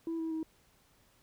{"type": "tone with pitch steps", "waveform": "sine", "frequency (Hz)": [329.6, 324.1, 318.7], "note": ["E4", "E4", "D#4"], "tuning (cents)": [0, -29, 42], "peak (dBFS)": -31, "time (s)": [0.07, 0.43], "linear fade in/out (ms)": 2, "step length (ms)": 120, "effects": ["tanh soft clip ceiling -31 dBFS", "pink hiss -67 dBFS RMS until 1.22 s"]}